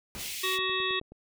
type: noise with exponential decay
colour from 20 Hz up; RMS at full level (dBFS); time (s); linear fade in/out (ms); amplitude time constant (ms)
pink; -39; 0.15-0.54; 0; 84
type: high-pass noise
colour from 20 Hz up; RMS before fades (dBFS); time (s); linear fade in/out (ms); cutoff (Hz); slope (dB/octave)
pink; -37; 0.16-0.59; 50; 2100; 48
type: harmonic tone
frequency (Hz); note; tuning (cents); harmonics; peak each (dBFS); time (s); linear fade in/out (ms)
375.1; F#4; +24; 1 / 3 / 5 / 7 / 9 / 10; -34 / -34 / -34 / -34 / -34 / -34; 0.43-1; 10
type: click train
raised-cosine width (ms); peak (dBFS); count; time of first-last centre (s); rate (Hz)
2; -34; 6; 0.59-1.12; 9.43
effects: none